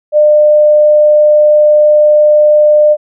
sine tone, 601 Hz, D5, 40 cents sharp, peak -3 dBFS, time 0.12-2.97 s, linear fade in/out 50 ms, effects none

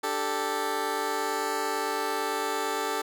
15% pulse chord, D suspended fourth, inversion none, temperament just, 293.7 / 391.6 / 440.5 Hz, D4 / G4 / A4, 0 / -2 / +2 cents, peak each -30 / -26 / -24 dBFS, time 0.03-3.02 s, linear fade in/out 10 ms, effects none

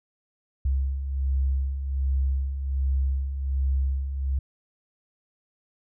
sine beating tone pair, 66.2 / 67.5 Hz, C2 / C#2, +21 / -45 cents, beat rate 1.3 Hz, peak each -31 / -23 dBFS, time 0.65-4.39 s, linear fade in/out 5 ms, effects none

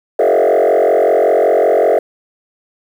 sine tone with frequency modulation, 544 Hz, C#5, 33 cents flat, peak -6 dBFS, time 0.19-1.99 s, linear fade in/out 5 ms, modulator 45.3 Hz, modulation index 3.4, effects tanh soft clip ceiling -7 dBFS + 7-bit

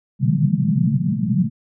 pink band-pass noise, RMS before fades -18 dBFS, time 0.19-1.5 s, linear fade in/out 50 ms, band 120 to 220 Hz, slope 96 dB/octave, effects none

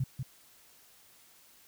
sine tone with echo, 130.81 Hz, C3, in tune, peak -27 dBFS, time 0-0.04 s, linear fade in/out 5 ms, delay 190 ms, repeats 1, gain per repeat -5 dB, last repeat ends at 0.23 s, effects white hiss -60 dBFS RMS until 1.67 s

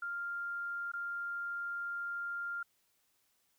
sine tone with dropouts, 1396.9 Hz, F6, in tune, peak -36 dBFS, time 0.02-2.63 s, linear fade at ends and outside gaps 5 ms, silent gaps 0.918-0.935 s, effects white hiss -75 dBFS RMS until 3.58 s

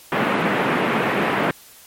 pink band-pass noise, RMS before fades -20 dBFS, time 0.12-1.51 s, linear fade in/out 2 ms, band 170 to 2500 Hz, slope 24 dB/octave, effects white hiss -46 dBFS RMS until 1.86 s + MP3 64 kbps

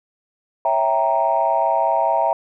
sine chord, C# diminished seventh, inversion none, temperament equal, 554.4 / 659.3 / 784 / 932.3 Hz, C#5 / E5 / G5 / Bb5, 0 / 0 / 0 / 0 cents, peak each -25 / -19 / -21 / -19 dBFS, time 0.65-2.33 s, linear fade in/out 2 ms, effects tanh soft clip ceiling -6 dBFS

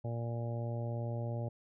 harmonic tone, 117.3 Hz, A#2, 11 cents sharp, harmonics 1 / 2 / 3 / 4 / 5 / 6 / 7, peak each -35 / -46 / -48 / -48 / -44 / -53 / -51 dBFS, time 0.04-1.49 s, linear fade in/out 10 ms, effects none

